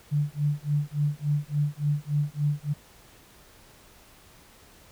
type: tone with tremolo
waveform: sine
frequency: 146.83 Hz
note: D3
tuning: in tune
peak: -20 dBFS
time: 0.11-2.74 s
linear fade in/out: 20 ms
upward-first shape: sine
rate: 3.5 Hz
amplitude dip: 100%
effects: pink hiss -54 dBFS RMS until 4.91 s

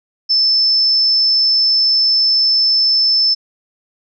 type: tone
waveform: sine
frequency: 5274 Hz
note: E8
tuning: in tune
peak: -10 dBFS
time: 0.29-3.35 s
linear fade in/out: 20 ms
effects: none

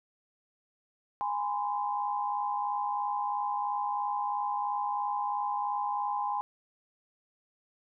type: tone cluster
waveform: sine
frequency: 825 / 966 / 1029 Hz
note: G#5 / B5 / C6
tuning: -12 / -39 / -29 cents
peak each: -31 / -40 / -33 dBFS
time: 1.21-6.41 s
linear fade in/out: 0 ms
effects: none

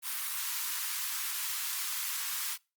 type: high-pass noise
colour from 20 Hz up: white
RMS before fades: -35 dBFS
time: 0.02-2.58 s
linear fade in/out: 50 ms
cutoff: 950 Hz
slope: 48 dB/octave
effects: noise-tail reverb RT60 0.3 s tail -25 dB re dry + Opus 32 kbps

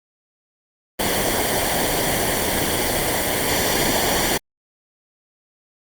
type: noise with comb filter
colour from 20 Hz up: pink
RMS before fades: -20 dBFS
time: 0.99-4.38 s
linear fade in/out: 10 ms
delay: 0.77 ms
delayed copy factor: -0.65
effects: Opus 32 kbps

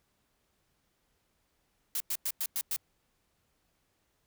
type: noise bursts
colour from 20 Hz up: blue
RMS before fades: -32 dBFS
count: 6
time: 1.95-2.763 s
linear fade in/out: 2 ms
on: 53 ms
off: 99 ms
effects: pink hiss -75 dBFS RMS until 4.26 s

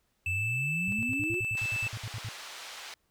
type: tone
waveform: triangle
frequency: 2637 Hz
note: E7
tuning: in tune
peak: -28 dBFS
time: 0.26-1.88 s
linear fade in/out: 2 ms
type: exponential sweep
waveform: sine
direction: up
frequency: 85.2 to 380 Hz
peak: -32 dBFS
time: 0.26-1.41 s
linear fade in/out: 20 ms
type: tone bursts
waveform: sine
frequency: 110 Hz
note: A2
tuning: in tune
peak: -34 dBFS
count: 14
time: 0.88-2.288 s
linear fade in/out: 0 ms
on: 43 ms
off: 62 ms
type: band-pass noise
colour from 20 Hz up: white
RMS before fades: -44 dBFS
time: 1.57-2.94 s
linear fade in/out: 2 ms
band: 650 to 4500 Hz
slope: 12 dB/octave
effects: pink hiss -74 dBFS RMS until 3.1 s

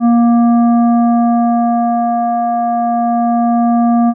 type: tone with frequency modulation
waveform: sine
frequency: 235.6 Hz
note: A#3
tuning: 19 cents sharp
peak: -8 dBFS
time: 0-4.14 s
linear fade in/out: 50 ms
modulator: 471 Hz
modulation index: 1.1
effects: none

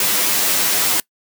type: noise with comb filter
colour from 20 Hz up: white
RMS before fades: -17 dBFS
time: 0-1 s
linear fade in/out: 2 ms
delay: 10 ms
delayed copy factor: +0.9
effects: noise-tail reverb RT60 0.1 s tail -23 dB re dry + high-pass 150 Hz 12 dB/octave

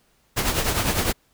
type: noise with tremolo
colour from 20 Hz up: pink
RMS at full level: -20 dBFS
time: 0.36-1.13 s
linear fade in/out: 20 ms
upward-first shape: triangle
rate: 9.9 Hz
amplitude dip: 65%
effects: pink hiss -63 dBFS RMS until 1.33 s

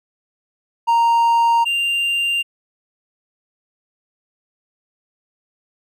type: tone pair in turn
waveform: triangle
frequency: 930 / 2787 Hz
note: A#5 / F7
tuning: -4 / -4 cents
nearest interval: octave + perfect fifth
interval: 1900 cents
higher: second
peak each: -10 / -15 dBFS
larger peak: first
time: 0.87-1.65 / 1.65-2.43 s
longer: neither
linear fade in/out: 20 ms
effects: none

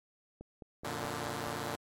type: click train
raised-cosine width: 2 ms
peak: -33 dBFS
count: 6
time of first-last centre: 0.41-1.472 s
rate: 4.71 Hz
type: chord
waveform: 5% pulse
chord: Gb augmented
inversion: none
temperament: equal with one note detuned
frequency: 90.13 / 116.54 / 146.83 Hz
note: Gb2 / Bb2 / D3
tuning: -45 / 0 / 0 cents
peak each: -31 / -28 / -28 dBFS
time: 0.84-1.76 s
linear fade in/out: 10 ms
effects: MP3 64 kbps

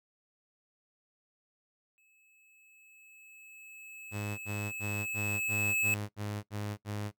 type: tone with exponential growth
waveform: square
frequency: 2595 Hz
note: E7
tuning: 28 cents flat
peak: -27 dBFS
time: 1.98-5.94 s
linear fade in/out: 0 ms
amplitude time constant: 860 ms
type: tone bursts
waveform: sawtooth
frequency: 103.83 Hz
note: G#2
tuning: in tune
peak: -31 dBFS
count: 9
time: 4.11-7.116 s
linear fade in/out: 50 ms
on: 270 ms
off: 72 ms
effects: noise-tail reverb RT60 0.1 s tail -18 dB re dry

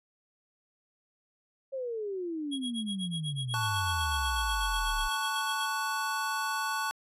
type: exponential sweep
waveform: sine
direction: down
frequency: 548 to 32.66 Hz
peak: -32 dBFS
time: 1.72-5.09 s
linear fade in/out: 20 ms
type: tone with tremolo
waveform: square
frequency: 3308 Hz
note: G#7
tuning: 8 cents flat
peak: -34 dBFS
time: 2.51-5.67 s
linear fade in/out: 20 ms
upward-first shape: sine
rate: 8.1 Hz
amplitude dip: 100%
type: chord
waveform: square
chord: F# minor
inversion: first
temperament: equal with one note detuned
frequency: 880 / 1117.7 / 1480 Hz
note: A5 / C#6 / F#6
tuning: 0 / +14 / 0 cents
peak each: -35 dBFS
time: 3.54-6.91 s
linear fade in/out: 0 ms
effects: resampled to 32000 Hz

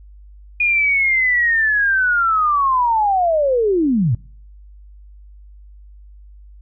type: linear sweep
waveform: sine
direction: down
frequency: 2454 to 100.8 Hz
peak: -13 dBFS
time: 0.6-4.15 s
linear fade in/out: 5 ms
effects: noise-tail reverb RT60 0.6 s tail -26 dB re dry + added 50 Hz sine -39 dBFS peak until 6.61 s

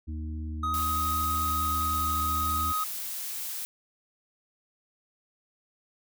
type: harmonic tone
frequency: 77.78 Hz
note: D#2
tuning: in tune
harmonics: 1 / 3 / 4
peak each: -32 / -42 / -44 dBFS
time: 0.07-2.73 s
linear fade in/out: 20 ms
type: tone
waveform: triangle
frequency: 1256 Hz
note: D#6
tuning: 16 cents sharp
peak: -25 dBFS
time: 0.63-2.84 s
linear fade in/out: 5 ms
type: noise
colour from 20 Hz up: blue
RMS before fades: -35 dBFS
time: 0.74-3.65 s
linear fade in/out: 0 ms
effects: none

